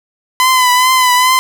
sawtooth tone with vibrato, 1012 Hz, B5, 42 cents sharp, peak -4 dBFS, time 0.4-1.39 s, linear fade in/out 0 ms, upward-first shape triangle, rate 2.4 Hz, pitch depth 49 cents each way, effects none

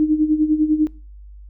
sine tone with tremolo, 307.1 Hz, D#4, 23 cents flat, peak -11 dBFS, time 0-0.87 s, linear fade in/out 0 ms, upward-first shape sine, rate 10 Hz, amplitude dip 75%, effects noise-tail reverb RT60 0.4 s tail -24 dB re dry + added 50 Hz sine -37 dBFS peak until 1.49 s

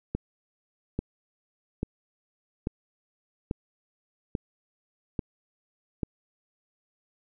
click train, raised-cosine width 3 ms, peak -15 dBFS, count 8, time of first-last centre 0.15-6.032 s, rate 1.19 Hz, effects none

